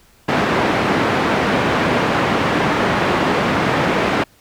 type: band-pass noise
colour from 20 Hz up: pink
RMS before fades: -17 dBFS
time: 0.28-4.24 s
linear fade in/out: 10 ms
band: 170 to 2100 Hz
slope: 12 dB/octave
effects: pink hiss -52 dBFS RMS until 4.4 s